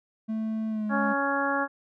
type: tone with pitch glide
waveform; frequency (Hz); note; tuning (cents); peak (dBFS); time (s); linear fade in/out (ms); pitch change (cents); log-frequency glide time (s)
triangle; 220 to 211.8; A3 to G#3; 0 to +34; -25; 0.28-1.14; 20; -66; 0.69-0.87
type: harmonic tone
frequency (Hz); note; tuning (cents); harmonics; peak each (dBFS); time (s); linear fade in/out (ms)
278.5; C#4; +8; 1 / 2 / 3 / 4 / 5 / 6; -31 / -31 / -31 / -31 / -31 / -31; 0.89-1.68; 50
effects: none